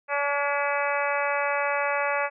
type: harmonic tone with a mistuned harmonic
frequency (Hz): 285.8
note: D4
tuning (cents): -47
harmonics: 2 / 3 / 4 / 5 / 6 / 7 / 8 / 9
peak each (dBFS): -28 / -30 / -31 / -32 / -33 / -33 / -34 / -35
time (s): 0.08-2.3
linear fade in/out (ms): 50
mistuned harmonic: 6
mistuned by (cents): -26
effects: none